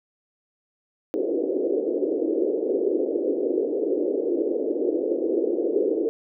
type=band-pass noise; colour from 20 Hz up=pink; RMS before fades=-24 dBFS; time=1.14-6.09 s; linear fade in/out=0 ms; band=310 to 500 Hz; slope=48 dB/octave; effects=none